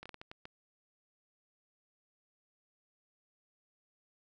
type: slowing click train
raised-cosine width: 0.3 ms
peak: -30 dBFS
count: 7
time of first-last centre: 0.03-0.454 s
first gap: 26 ms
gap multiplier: 1.4
effects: none